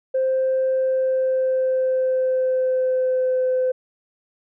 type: tone with pitch glide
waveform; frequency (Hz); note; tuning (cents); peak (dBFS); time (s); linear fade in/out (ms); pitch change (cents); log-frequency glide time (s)
sine; 523.3 to 511.9; C5 to C5; 0 to -38; -16; 0.14-3.72; 10; -38; 0.68-3.46
effects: tanh soft clip ceiling -14 dBFS